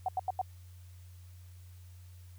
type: tone bursts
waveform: sine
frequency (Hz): 749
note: F#5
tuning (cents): +21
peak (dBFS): -28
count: 4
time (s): 0.06-0.415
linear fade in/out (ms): 2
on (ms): 25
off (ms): 85
effects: added 90 Hz sine -49 dBFS peak until 2.38 s + white hiss -65 dBFS RMS until 2.38 s